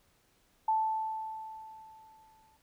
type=tone with exponential decay; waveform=sine; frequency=878 Hz; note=A5; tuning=4 cents flat; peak=-24 dBFS; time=0.68-2.57 s; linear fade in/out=5 ms; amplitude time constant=410 ms; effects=pink hiss -69 dBFS RMS until 2.62 s